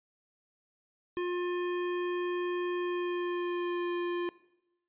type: tone with pitch glide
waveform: square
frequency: 355 to 349.9 Hz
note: F4 to F4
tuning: +28 to +3 cents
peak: -31 dBFS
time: 1.17-4.29 s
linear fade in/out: 0 ms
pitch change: -25 cents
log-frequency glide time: 2.75-3.95 s
effects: noise-tail reverb RT60 0.9 s tail -20 dB re dry + resampled to 8000 Hz